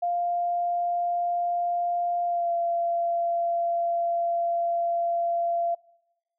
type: tone with pitch glide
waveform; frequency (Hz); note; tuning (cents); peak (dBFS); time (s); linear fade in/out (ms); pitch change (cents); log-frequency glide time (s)
sine; 698.5 to 685.3; F5 to F5; 0 to -33; -23; 0.02-5.75; 10; -33; 2.25-2.52
effects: noise-tail reverb RT60 1.0 s tail -24 dB re dry